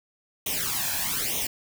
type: noise with flanger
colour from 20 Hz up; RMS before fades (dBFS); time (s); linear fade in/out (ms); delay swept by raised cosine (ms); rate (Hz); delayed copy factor
white; -28; 0.46-1.47; 5; 0.32 to 1.23; 1.1; +0.8
effects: none